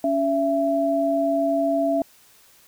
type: tone pair together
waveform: sine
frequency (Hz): 281.2 / 668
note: C#4 / E5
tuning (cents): +25 / +23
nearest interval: octave + minor third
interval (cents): 1498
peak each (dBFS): -23 / -20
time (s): 0.04-2.02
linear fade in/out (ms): 2
effects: white hiss -54 dBFS RMS until 2.67 s